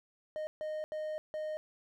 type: tone bursts at uneven times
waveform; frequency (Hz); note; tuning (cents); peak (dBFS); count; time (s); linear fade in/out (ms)
triangle; 617; D#5; -15; -33; 4; 0.36-0.47 / 0.61-0.84 / 0.92-1.18 / 1.34-1.57; 0
effects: none